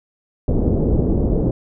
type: low-pass noise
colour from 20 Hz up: pink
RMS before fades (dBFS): -17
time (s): 0.48-1.51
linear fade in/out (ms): 2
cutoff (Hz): 490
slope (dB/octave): 24
effects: none